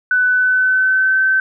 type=tone with pitch glide; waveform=sine; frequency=1497 to 1540 Hz; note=F#6 to G6; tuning=+20 to -31 cents; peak=-11 dBFS; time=0.11-1.4 s; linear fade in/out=2 ms; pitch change=+49 cents; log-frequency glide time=0.28-1.21 s; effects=none

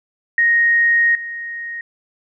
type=tone with level steps; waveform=sine; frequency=1868 Hz; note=A#6; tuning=3 cents sharp; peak=-11 / -25 dBFS; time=0.38-1.81 s; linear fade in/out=2 ms; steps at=1.15 s; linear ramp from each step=2 ms; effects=none

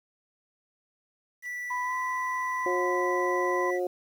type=tone; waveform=triangle; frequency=1964 Hz; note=B6; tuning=10 cents flat; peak=-31 dBFS; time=1.42-3.8 s; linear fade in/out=50 ms
type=tone with pitch glide; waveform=sine; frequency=995 to 1020 Hz; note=B5 to C6; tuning=+13 to -44 cents; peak=-29 dBFS; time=1.7-3.71 s; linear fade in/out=10 ms; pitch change=+43 cents; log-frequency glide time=1.83-1.94 s
type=harmonic tone; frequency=180 Hz; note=F#3; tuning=47 cents flat; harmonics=2 / 3 / 4; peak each=-28 / -31 / -36 dBFS; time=2.66-3.87 s; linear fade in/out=2 ms
effects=9-bit

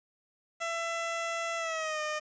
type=tone with pitch glide; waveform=15% pulse; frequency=669 to 609.9 Hz; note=E5 to D#5; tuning=+25 to -35 cents; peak=-25 dBFS; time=0.6-2.2 s; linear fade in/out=20 ms; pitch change=-160 cents; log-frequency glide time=1.57-2.01 s; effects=resampled to 16000 Hz + 10-bit

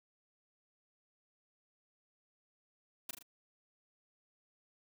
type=noise with echo; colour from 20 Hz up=white; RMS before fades=-40 dBFS; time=3.09-3.11 s; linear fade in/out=5 ms; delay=39 ms; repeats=3; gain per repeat=-5 dB; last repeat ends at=3.227 s; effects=none

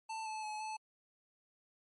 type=tone with pitch steps; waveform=square; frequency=886 / 869 / 854 / 869 Hz; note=A5 / A5 / G#5 / A5; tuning=+12 / -22 / +48 / -22 cents; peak=-40 dBFS; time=0.09-0.77 s; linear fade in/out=10 ms; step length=170 ms; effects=MP3 48 kbps

